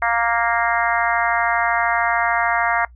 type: harmonic tone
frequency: 233.1 Hz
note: A#3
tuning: in tune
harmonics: 3 / 4 / 5 / 6 / 7 / 8 / 9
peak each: -22 / -23 / -24 / -25 / -25 / -26 / -27 dBFS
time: 0.02-2.85 s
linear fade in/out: 2 ms
effects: noise-tail reverb RT60 0.1 s tail -20 dB re dry + added 60 Hz sine -42 dBFS peak until 2.95 s